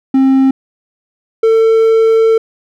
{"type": "tone pair in turn", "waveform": "triangle", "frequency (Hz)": [266.5, 448.2], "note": ["C4", "A4"], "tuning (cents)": [32, 32], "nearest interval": "major sixth", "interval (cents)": 900, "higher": "second", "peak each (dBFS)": -4, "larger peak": "neither", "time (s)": [[0.14, 0.51], [1.43, 2.38]], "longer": "second", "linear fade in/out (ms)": 5, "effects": []}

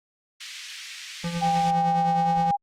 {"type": "high-pass noise", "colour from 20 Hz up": "pink", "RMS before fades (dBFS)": -36, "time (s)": [0.4, 1.71], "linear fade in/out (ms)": 10, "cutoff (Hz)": 2000, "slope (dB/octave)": 24}
{"type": "tone with tremolo", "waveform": "square", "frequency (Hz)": 170.6, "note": "F3", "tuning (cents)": -40, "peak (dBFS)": -25, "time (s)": [1.24, 2.51], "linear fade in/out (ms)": 2, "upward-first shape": "triangle", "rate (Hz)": 9.7, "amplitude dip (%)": 65}
{"type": "tone with pitch glide", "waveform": "sine", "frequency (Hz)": [800, 807.4], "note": ["G5", "G#5"], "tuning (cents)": [35, -49], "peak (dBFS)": -20, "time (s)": [1.41, 2.57], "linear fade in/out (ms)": 20, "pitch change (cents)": 16, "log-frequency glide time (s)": [2.18, 2.28]}
{"type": "noise with exponential decay", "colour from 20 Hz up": "brown", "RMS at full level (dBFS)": -36, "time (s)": [2.37, 2.5], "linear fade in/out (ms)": 2, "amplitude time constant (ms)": 28}
{"effects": ["low-pass 6000 Hz 12 dB/octave", "Opus 32 kbps"]}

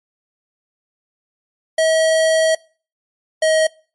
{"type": "tone pair in turn", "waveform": "square", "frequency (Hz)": [641, 632.9], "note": ["E5", "D#5"], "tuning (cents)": [-49, 29], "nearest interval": "unison", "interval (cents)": 22, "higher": "first", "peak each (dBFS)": [-13, -13], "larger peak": "neither", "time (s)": [[1.78, 2.55], [3.42, 3.67]], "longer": "first", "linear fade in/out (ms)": 5, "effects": ["noise-tail reverb RT60 0.4 s tail -24 dB re dry", "MP3 48 kbps"]}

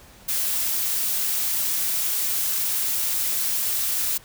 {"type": "noise", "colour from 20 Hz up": "blue", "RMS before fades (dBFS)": -24, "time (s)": [0.28, 4.18], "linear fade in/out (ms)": 10, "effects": ["pink hiss -49 dBFS RMS until 4.24 s"]}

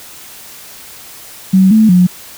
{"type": "tone with pitch steps", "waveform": "sine", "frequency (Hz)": [189.4, 218.8, 180], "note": ["F#3", "A3", "F#3"], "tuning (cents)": [41, -9, -47], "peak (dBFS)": -4, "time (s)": [1.53, 2.07], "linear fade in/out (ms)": 10, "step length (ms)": 180, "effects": ["white hiss -34 dBFS RMS until 2.37 s"]}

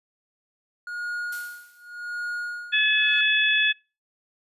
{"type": "tone with tremolo", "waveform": "triangle", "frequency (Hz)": 1438, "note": "F#6", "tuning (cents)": -50, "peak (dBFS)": -25, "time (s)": [0.87, 3.21], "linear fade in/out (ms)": 2, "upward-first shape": "sine", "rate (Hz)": 0.87, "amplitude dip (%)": 95}
{"type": "noise with exponential decay", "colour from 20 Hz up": "blue", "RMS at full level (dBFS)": -37, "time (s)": [1.32, 2.15], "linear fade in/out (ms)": 5, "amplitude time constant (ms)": 180}
{"type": "harmonic tone", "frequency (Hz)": 857, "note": "A5", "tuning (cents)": -46, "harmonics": [2, 3, 4], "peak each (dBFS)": [-21, -23, -24], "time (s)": [2.72, 3.73], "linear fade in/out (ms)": 20}
{"effects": ["noise-tail reverb RT60 0.3 s tail -24 dB re dry", "resampled to 32000 Hz"]}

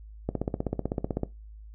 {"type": "click train", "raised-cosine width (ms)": 2, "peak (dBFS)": -14, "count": 16, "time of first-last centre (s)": [0.29, 1.233], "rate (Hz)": 15.9, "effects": ["noise-tail reverb RT60 0.2 s tail -18 dB re dry", "added 53 Hz sine -43 dBFS peak until 1.74 s"]}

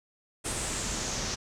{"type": "noise with low-pass filter sweep", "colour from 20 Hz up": "pink", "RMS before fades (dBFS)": -33, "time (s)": [0.44, 1.36], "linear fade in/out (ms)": 20, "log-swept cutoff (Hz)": [8900, 5800], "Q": 3.7, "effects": []}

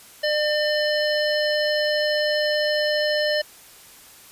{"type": "harmonic tone with a mistuned harmonic", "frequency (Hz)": 601, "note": "D5", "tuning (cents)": 40, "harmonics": [1, 3, 5, 7, 9], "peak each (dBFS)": [-21, -26, -30, -30, -31], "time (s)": [0.23, 3.42], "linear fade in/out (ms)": 10, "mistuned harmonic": 9, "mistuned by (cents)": -51, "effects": ["white hiss -47 dBFS RMS until 4.31 s", "resampled to 32000 Hz"]}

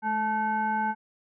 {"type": "tone with frequency modulation", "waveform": "sine", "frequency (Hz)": 870, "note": "A5", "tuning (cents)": -20, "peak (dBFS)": -24, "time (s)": [0.02, 0.95], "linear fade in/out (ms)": 50, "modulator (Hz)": 656, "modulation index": 0.82, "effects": []}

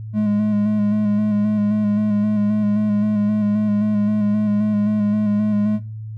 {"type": "tone with vibrato", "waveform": "triangle", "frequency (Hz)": 209.6, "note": "G#3", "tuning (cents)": 16, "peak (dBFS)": -13, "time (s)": [0.13, 5.8], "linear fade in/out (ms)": 50, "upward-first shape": "square", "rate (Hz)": 3.8, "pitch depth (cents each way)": 22, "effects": ["noise-tail reverb RT60 0.3 s tail -17 dB re dry", "added 109 Hz sine -28 dBFS peak until 6.17 s"]}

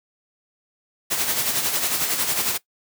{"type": "noise with tremolo", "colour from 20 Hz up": "white", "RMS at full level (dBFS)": -21, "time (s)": [1.1, 2.58], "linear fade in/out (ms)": 20, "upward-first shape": "sine", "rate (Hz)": 11, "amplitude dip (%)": 50, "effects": ["noise-tail reverb RT60 0.1 s tail -19 dB re dry", "high-pass 100 Hz 12 dB/octave"]}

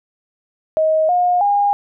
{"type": "tone with pitch steps", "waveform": "sine", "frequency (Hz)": [630, 715.4, 812.3], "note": ["D#5", "F5", "G#5"], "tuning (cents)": [21, 41, -39], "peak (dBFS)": -12, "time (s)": [0.77, 1.73], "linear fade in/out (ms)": 0, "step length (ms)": 320, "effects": []}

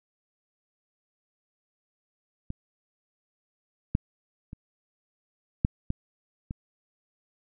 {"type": "clicks", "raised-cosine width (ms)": 5, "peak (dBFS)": [-21, -10, -27, -9, -15, -21], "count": 6, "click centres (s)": [2.504, 3.951, 4.531, 5.649, 5.904, 6.509], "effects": []}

